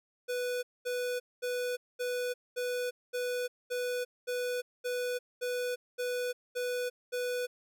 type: tone bursts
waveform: square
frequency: 493.9 Hz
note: B4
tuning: in tune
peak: -32 dBFS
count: 13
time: 0.28-7.47 s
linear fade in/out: 20 ms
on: 350 ms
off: 220 ms
effects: none